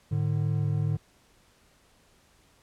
triangle tone pair together, 107.46 / 149.4 Hz, A2 / D3, -40 / +30 cents, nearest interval tritone, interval 570 cents, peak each -25 dBFS, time 0.11-0.97 s, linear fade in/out 10 ms, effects pink hiss -62 dBFS RMS until 2.62 s + low-pass 11000 Hz 12 dB/octave

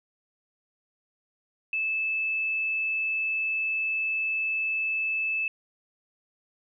sine tone, 2620 Hz, E7, 11 cents flat, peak -25 dBFS, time 1.73-5.48 s, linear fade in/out 2 ms, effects none

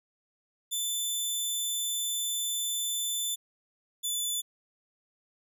15% pulse tone pair in turn, 3520 / 3490 Hz, A7 / A7, 0 / -15 cents, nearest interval unison, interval 15 cents, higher first, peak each -22 dBFS, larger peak neither, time 0.71-3.36 / 4.03-4.42 s, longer first, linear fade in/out 20 ms, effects none

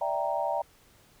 sine chord, E half-diminished seventh, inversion third, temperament equal, 587.3 / 659.3 / 784 / 932.3 Hz, D5 / E5 / G5 / Bb5, 0 / 0 / 0 / 0 cents, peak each -32 dBFS, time 0.01-0.62 s, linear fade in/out 5 ms, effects pink hiss -60 dBFS RMS until 1.2 s

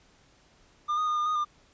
triangle tone with pitch steps, 1204 / 1238 / 1221 / 1209 / 1238 / 1201 Hz, D6 / D#6 / D#6 / D6 / D#6 / D6, +43 / -9 / -33 / +50 / -9 / +38 cents, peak -23 dBFS, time 0.88-1.45 s, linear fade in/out 20 ms, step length 95 ms, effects pink hiss -61 dBFS RMS until 1.73 s + resampled to 16000 Hz

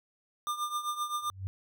square tone with tremolo, 1200 Hz, D6, 37 cents sharp, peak -29 dBFS, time 0.47-1.3 s, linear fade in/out 0 ms, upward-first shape triangle, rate 7.7 Hz, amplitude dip 80%
sine tone with exponential growth, 95.3 Hz, G2, 48 cents flat, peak -29 dBFS, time 1.22-1.47 s, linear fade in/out 0 ms, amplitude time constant 54 ms
effects none

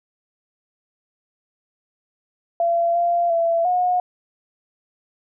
sine tone with pitch steps, 681 / 691 / 671 / 723 Hz, F5 / F5 / E5 / F#5, -44 / -19 / +31 / -40 cents, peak -16 dBFS, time 2.6-4 s, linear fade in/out 2 ms, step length 350 ms, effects none

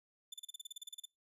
sawtooth tone bursts, 3520 Hz, A7, in tune, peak -40 dBFS, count 14, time 0.32-1.055 s, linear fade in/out 5 ms, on 20 ms, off 35 ms, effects noise-tail reverb RT60 0.2 s tail -22 dB re dry + resampled to 32000 Hz

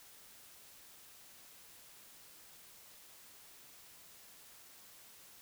silence, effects white hiss -58 dBFS RMS until 5.41 s

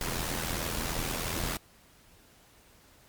pink noise with amplitude modulation, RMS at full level -30 dBFS, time 0.01-1.57 s, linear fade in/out 2 ms, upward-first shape sine, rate 82.8 Hz, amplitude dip 60%, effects pink hiss -59 dBFS RMS until 3.08 s + MP3 96 kbps

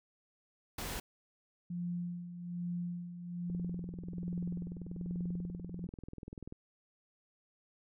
pink noise, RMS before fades -40 dBFS, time 0.78-1 s, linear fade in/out 5 ms
sine tone with tremolo, 174.9 Hz, F3, 3 cents sharp, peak -34 dBFS, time 1.7-5.87 s, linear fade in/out 5 ms, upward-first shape sine, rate 1.2 Hz, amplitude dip 65%
click train, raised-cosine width 3 ms, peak -32 dBFS, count 63, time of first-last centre 3.5-6.524 s, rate 20.5 Hz
effects none

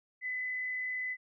sine tone with frequency modulation, 2011 Hz, B6, 31 cents sharp, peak -33 dBFS, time 0.21-1.17 s, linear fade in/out 50 ms, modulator 44.6 Hz, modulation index 0.39, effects none

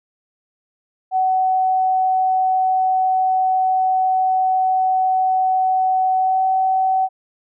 sine tone with pitch glide, 751 to 757.5 Hz, F#5 to F#5, +26 to +40 cents, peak -14 dBFS, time 1.11-7.09 s, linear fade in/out 50 ms, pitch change +14 cents, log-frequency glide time 6.18-6.42 s, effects none

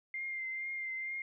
sine tone with vibrato, 2100 Hz, C7, 6 cents sharp, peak -36 dBFS, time 0.14-1.22 s, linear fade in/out 2 ms, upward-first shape triangle, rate 2.2 Hz, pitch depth 29 cents each way, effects none

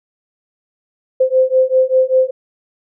sine beating tone pair, 516 / 521.1 Hz, C5 / C5, -24 / -7 cents, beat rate 5.1 Hz, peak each -13 dBFS, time 1.2-2.31 s, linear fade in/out 10 ms, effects none

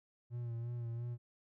triangle tone with vibrato, 118.3 Hz, A#2, 26 cents sharp, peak -36 dBFS, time 0.3-1.18 s, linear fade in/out 50 ms, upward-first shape sine, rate 2.9 Hz, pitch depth 37 cents each way, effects none

